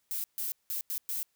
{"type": "noise bursts at uneven times", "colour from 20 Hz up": "violet", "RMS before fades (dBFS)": -34, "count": 5, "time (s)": [[0.11, 0.24], [0.38, 0.52], [0.7, 0.81], [0.9, 0.98], [1.09, 1.23]], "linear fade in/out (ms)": 0, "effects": ["white hiss -75 dBFS RMS until 1.35 s"]}